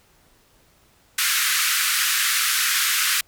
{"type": "band-pass noise", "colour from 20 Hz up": "pink", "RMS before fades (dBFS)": -21, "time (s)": [1.18, 3.21], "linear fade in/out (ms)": 5, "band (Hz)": [1300, 16000], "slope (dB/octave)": 48, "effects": ["pink hiss -58 dBFS RMS until 3.27 s"]}